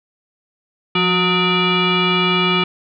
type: tone with frequency modulation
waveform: sine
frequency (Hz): 1262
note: D#6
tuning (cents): +24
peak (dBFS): -13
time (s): 0.95-2.64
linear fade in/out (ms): 5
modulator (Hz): 543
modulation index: 3.6
effects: none